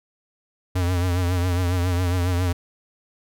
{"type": "tone with vibrato", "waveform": "square", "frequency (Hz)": 89.4, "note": "F2", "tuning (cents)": 41, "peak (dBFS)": -20, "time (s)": [0.75, 2.53], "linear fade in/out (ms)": 10, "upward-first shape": "triangle", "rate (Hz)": 7.3, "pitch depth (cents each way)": 71, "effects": []}